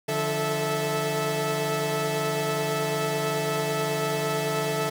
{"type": "tone cluster", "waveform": "sawtooth", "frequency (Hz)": [148.8, 174.1, 437.3, 654], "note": ["D3", "F3", "A4", "E5"], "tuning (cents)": [23, -5, -11, -14], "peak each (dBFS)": [-27, -32, -24, -26], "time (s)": [0.08, 4.9], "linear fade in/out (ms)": 10, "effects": []}